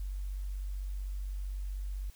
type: tone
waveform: sine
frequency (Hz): 47.87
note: G1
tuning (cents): -40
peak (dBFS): -34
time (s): 0-2.1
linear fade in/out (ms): 0
effects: white hiss -61 dBFS RMS until 2.15 s